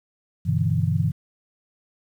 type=chord; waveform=sine; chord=E minor seventh; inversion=first; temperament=equal; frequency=98 / 123.47 / 146.83 / 164.81 Hz; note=G2 / B2 / D3 / E3; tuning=0 / 0 / 0 / 0 cents; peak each=-24 / -25 / -25 / -24 dBFS; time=0.45-1.12 s; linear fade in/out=20 ms; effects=9-bit